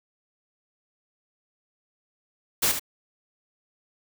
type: noise with echo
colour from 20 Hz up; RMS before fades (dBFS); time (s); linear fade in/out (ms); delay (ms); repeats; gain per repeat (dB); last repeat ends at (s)
white; -22; 2.62-2.72; 10; 76; 1; -8; 2.796
effects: none